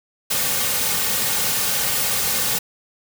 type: noise with comb filter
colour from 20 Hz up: white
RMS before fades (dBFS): -21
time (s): 0.3-2.59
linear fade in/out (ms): 10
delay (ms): 3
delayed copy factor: -0.6
effects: none